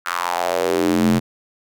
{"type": "tone with high-pass filter sweep", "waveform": "square", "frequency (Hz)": 43.79, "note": "F1", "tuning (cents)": 5, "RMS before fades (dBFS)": -19, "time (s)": [0.05, 1.2], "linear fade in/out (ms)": 20, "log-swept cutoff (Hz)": [1400, 170], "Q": 3.6, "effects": []}